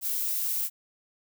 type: noise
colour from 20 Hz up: violet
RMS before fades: -29 dBFS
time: 0.01-0.7 s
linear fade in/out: 50 ms
effects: none